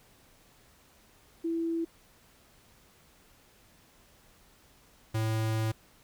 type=tone pair in turn; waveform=sine / square; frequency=331.4 / 110.59 Hz; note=E4 / A2; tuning=+9 / +9 cents; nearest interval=octave + perfect fifth; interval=1900 cents; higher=first; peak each=-28 dBFS; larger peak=neither; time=1.44-1.85 / 5.14-5.72 s; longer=second; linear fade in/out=10 ms; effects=pink hiss -61 dBFS RMS until 6.03 s